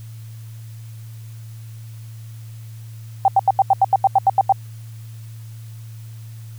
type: tone bursts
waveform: sine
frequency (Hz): 778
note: G5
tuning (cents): -13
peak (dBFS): -9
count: 12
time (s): 3.25-4.524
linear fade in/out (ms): 2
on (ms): 31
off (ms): 82
effects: added 112 Hz sine -33 dBFS peak until 6.58 s + white hiss -51 dBFS RMS until 6.58 s